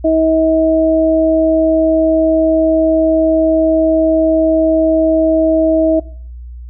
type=tone pair together; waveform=sine; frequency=320 / 640 Hz; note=D#4 / D#5; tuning=+49 / +49 cents; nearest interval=octave; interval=1200 cents; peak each=-12 / -11 dBFS; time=0.04-6 s; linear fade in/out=10 ms; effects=noise-tail reverb RT60 0.5 s tail -18 dB re dry + added 60 Hz sine -27 dBFS peak until 6.69 s